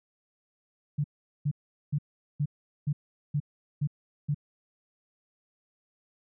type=tone bursts; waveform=sine; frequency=146.1 Hz; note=D3; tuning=9 cents flat; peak=-24 dBFS; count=8; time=0.98-4.346 s; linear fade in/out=10 ms; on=62 ms; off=410 ms; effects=none